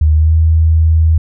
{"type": "tone with pitch glide", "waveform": "sine", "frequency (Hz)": [77, 80.27], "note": ["D#2", "E2"], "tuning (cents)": [-17, -45], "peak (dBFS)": -6, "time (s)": [0.01, 1.18], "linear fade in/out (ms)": 5, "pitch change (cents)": 72, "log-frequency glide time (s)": [0.14, 0.34], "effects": []}